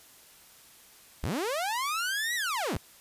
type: linear two-way sweep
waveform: sawtooth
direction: up then down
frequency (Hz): 41.37 to 1974 to 41.37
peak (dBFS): -25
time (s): 1.23-2.77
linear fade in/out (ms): 0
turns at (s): 2.35
effects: white hiss -55 dBFS RMS until 3 s + resampled to 32000 Hz